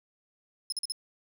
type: tone bursts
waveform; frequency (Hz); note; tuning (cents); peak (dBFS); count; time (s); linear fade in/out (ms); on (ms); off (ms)
30% pulse; 5160; E8; -38; -26; 4; 0.7-0.921; 2; 23; 43
effects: none